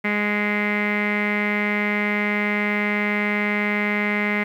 sawtooth tone with low-pass filter, 207.7 Hz, G#3, in tune, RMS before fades -22 dBFS, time 0.04-4.44 s, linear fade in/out 10 ms, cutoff 2100 Hz, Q 9.5, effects 9-bit

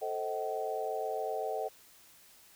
sine chord, A diminished seventh, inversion none, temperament just, 440 / 528 / 633.6 / 760.3 Hz, A4 / C5 / Eb5 / Gb5, 0 / +16 / +31 / +47 cents, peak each -37 / -40 / -38 / -37 dBFS, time 0.01-1.69 s, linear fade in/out 20 ms, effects white hiss -59 dBFS RMS until 2.55 s

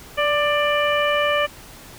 harmonic tone with a mistuned harmonic, 592 Hz, D5, 14 cents sharp, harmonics 1 / 2 / 3 / 4 / 5, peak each -20 / -23 / -25 / -26 / -27 dBFS, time 0.17-1.47 s, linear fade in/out 20 ms, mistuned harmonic 1, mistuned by -20 cents, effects pink hiss -42 dBFS RMS until 1.98 s

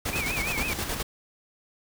pink noise with tremolo, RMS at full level -29 dBFS, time 0.05-1.03 s, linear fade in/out 10 ms, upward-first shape square, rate 9.5 Hz, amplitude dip 45%
sine tone with vibrato, 2366 Hz, D7, 12 cents sharp, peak -29 dBFS, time 0.13-0.73 s, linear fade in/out 0 ms, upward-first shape triangle, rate 6.1 Hz, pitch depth 170 cents each way
effects none

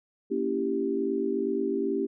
sine chord, A# diminished seventh, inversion none, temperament equal with one note detuned, 233.1 / 280.9 / 329.6 / 392 Hz, A#3 / C#4 / E4 / G4, 0 / +23 / 0 / 0 cents, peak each -33 / -31 / -33 / -28 dBFS, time 0.3-2.07 s, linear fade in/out 20 ms, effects none

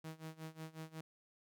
sawtooth tone with tremolo, 159.2 Hz, D#3, 40 cents sharp, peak -40 dBFS, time 0.04-1.01 s, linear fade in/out 5 ms, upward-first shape sine, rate 5.5 Hz, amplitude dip 90%, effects none

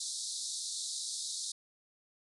pink band-pass noise, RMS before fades -39 dBFS, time 0-1.52 s, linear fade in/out 5 ms, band 3700 to 10000 Hz, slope 96 dB/octave, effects none

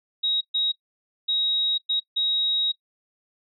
sine tone bursts at uneven times, 3800 Hz, A#7, 33 cents sharp, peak -21 dBFS, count 5, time 0.23-0.41 / 0.54-0.72 / 1.28-1.78 / 1.89-2 / 2.16-2.72 s, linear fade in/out 10 ms, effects noise-tail reverb RT60 0.1 s tail -19 dB re dry

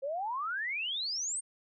sine exponential sweep, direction up, 523.3 to 8870 Hz, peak -32 dBFS, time 0.02-1.41 s, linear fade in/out 20 ms, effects none

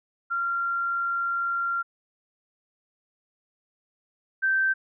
sine tone pair in turn, 1381 / 1556 Hz, F6 / G6, -20 / -13 cents, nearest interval major second, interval 207 cents, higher second, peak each -24 / -20 dBFS, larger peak second, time 0.3-1.83 / 4.42-4.74 s, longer first, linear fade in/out 20 ms, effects none

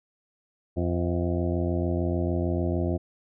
harmonic tone with a mistuned harmonic, 86.7 Hz, F2, 12 cents flat, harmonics 1 / 2 / 3 / 4 / 5 / 6 / 7 / 8 / 9, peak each -27 / -31 / -32 / -30 / -44 / -37 / -35 / -41 / -48 dBFS, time 0.76-2.98 s, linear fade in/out 20 ms, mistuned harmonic 7, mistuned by +63 cents, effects none

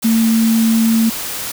sine tone in noise, 225.7 Hz, A3, 44 cents sharp, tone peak -10 dBFS, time 0.04-1.1 s, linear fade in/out 10 ms, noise white, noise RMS -24 dBFS, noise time 0.02-1.52 s, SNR +11 dB, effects none

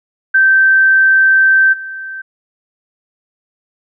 sine tone with level steps, 1555 Hz, G6, 14 cents flat, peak -6 / -23 dBFS, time 0.34-2.22 s, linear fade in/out 10 ms, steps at 1.72 s, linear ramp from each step 20 ms, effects none

